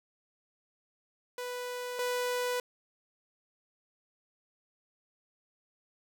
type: tone pair in turn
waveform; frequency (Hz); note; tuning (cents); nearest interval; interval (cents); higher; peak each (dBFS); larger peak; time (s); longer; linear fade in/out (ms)
sawtooth; 493.9 / 493.9; B4 / B4; 0 / 0; unison; 0; neither; -32 / -26; second; 1.38-1.99 / 1.99-2.6; neither; 2
effects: none